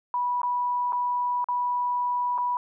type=tone with dropouts; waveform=sine; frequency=980 Hz; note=B5; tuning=14 cents flat; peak=-23 dBFS; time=0.14-2.57 s; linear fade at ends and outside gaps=1 ms; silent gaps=0.417-0.432 / 0.923-0.93 / 1.443-1.486 / 2.379-2.384 s; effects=none